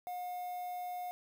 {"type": "tone with quantisation", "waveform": "triangle", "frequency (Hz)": 720, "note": "F#5", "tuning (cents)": -47, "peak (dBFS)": -36, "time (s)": [0.07, 1.11], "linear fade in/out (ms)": 0, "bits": 9, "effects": []}